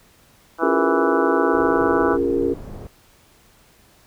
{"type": "harmonic tone", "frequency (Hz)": 164.81, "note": "E3", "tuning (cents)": 0, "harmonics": [2, 3, 4, 5, 6, 7, 8, 9], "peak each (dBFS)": [-27, -27, -27, -27, -27, -27, -27, -27], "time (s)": [0.58, 2.18], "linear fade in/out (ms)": 50}
{"type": "chord", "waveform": "sine", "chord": "Bb minor seventh", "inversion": "first", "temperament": "equal with one note detuned", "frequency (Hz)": [277.2, 349.2, 408.2, 466.2], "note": ["Db4", "F4", "Ab4", "Bb4"], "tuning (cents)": [0, 0, -30, 0], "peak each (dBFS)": -23, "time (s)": [0.62, 2.54], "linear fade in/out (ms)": 10}
{"type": "low-pass noise", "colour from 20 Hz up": "pink", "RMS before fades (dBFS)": -35, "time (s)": [1.54, 2.87], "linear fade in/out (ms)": 2, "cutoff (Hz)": 600, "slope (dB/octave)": 12}
{"effects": ["pink hiss -54 dBFS RMS until 4.06 s"]}